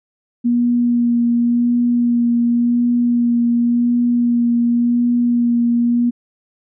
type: tone with vibrato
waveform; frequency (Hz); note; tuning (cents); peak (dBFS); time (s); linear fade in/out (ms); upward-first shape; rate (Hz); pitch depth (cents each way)
sine; 238.9; A#3; +43; -12; 0.44-6.11; 20; sine; 0.91; 15
effects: none